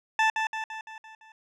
20% pulse tone with echo, 880 Hz, A5, in tune, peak -15 dBFS, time 0.19-0.3 s, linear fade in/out 2 ms, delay 170 ms, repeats 6, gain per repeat -5 dB, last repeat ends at 1.32 s, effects low-pass 4000 Hz 12 dB/octave

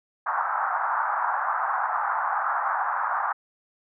pink band-pass noise, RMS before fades -26 dBFS, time 0.26-3.33 s, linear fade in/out 10 ms, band 770 to 1500 Hz, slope 48 dB/octave, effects none

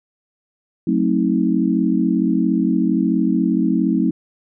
sine chord, F# diminished seventh, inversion none, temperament just, 185 / 222 / 266.4 / 319.7 Hz, F#3 / A3 / C4 / Eb4, 0 / +16 / +31 / +47 cents, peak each -20 dBFS, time 0.87-4.11 s, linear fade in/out 5 ms, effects none

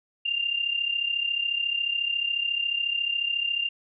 sine tone with amplitude modulation, 2794 Hz, F7, in tune, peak -21 dBFS, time 0.25-3.69 s, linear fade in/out 10 ms, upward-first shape sine, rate 34.1 Hz, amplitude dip 70%, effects none

